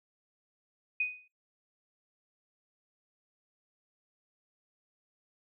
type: tone with exponential decay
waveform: sine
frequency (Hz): 2492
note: D#7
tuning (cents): +2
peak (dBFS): -25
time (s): 1-1.28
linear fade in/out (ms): 5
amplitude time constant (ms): 60
effects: noise-tail reverb RT60 0.2 s tail -26 dB re dry